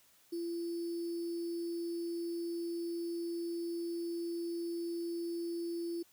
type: tone with sample-and-hold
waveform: sine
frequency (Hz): 340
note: F4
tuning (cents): -46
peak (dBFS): -35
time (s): 0.32-6.03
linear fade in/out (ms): 10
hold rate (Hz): 4900
effects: white hiss -66 dBFS RMS until 6.12 s